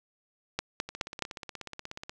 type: two click trains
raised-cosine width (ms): 0.2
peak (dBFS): -12 / -22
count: 4 / 21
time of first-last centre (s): 0.59-1.223 / 0.89-2.095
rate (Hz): 4.74 / 16.6
effects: none